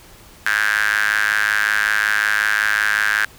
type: tone with high-pass filter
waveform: sawtooth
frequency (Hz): 105.4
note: G#2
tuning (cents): +26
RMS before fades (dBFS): -18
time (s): 0.46-3.25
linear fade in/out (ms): 0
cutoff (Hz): 1600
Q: 9.5
effects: pink hiss -45 dBFS RMS until 3.38 s